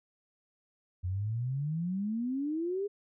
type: exponential sweep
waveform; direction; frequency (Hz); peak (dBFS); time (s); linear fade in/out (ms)
sine; up; 87.31 to 415.3; -30; 1.03-2.88; 20
effects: none